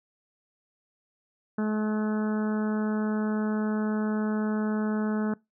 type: harmonic tone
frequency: 214.1 Hz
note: A3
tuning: 47 cents flat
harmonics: 1 / 2 / 3 / 4 / 5 / 6 / 7 / 8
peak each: -25 / -34 / -40 / -42 / -44 / -43 / -41 / -48 dBFS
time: 1.58-5.34 s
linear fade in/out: 5 ms
effects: noise-tail reverb RT60 0.2 s tail -23 dB re dry